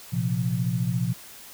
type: chord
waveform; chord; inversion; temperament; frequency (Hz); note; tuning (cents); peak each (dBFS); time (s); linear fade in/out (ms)
sine; Bb suspended second; none; equal; 116.54 / 130.81 / 174.61; Bb2 / C3 / F3; 0 / 0 / 0; -27; 0.12-1.14; 20
effects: white hiss -45 dBFS RMS until 1.53 s